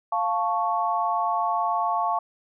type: chord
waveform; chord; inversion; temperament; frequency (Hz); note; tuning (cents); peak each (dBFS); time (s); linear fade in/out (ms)
sine; F augmented; none; equal; 698.5 / 880 / 1108.7; F5 / A5 / C#6; 0 / 0 / 0; -26; 0.12-2.19; 5
effects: none